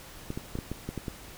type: clicks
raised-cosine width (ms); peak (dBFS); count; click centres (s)
3; -20; 8; 0.304 / 0.375 / 0.554 / 0.588 / 0.716 / 0.89 / 0.977 / 1.082
effects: pink hiss -47 dBFS RMS until 1.37 s